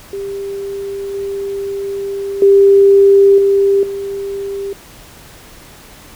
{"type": "tone with level steps", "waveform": "sine", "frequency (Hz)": 395.9, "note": "G4", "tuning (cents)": 17, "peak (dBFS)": [-20, -18, -4, -8, -19], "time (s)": [0.13, 4.73], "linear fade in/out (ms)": 2, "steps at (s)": [1.14, 2.42, 3.38, 3.83], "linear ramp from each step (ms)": 2, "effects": ["pink hiss -39 dBFS RMS until 6.15 s"]}